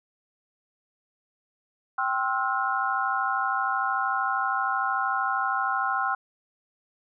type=tone cluster; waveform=sine; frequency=783 / 1057 / 1316 / 1429 Hz; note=G5 / C6 / E6 / F6; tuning=-2 / +17 / -3 / +39 cents; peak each=-29 dBFS; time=1.98-6.15 s; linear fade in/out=5 ms; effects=none